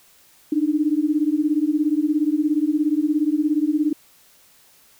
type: beating tone pair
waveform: sine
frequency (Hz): 293.7 / 310.7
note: D4 / D#4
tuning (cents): 0 / -2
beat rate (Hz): 17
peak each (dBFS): -20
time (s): 0.52-3.93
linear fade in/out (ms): 5
effects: white hiss -54 dBFS RMS until 4.99 s